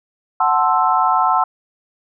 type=chord; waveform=sine; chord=F# half-diminished seventh; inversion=none; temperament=equal; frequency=740 / 880 / 1046.5 / 1318.5 Hz; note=F#5 / A5 / C6 / E6; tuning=0 / 0 / 0 / 0 cents; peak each=-18 dBFS; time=0.4-1.44 s; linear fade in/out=5 ms; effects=none